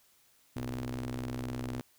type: ring-modulated tone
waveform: sawtooth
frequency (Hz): 64.3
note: C2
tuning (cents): -30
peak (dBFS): -28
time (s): 0.56-1.81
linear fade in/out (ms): 0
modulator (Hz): 183
effects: white hiss -66 dBFS RMS until 1.98 s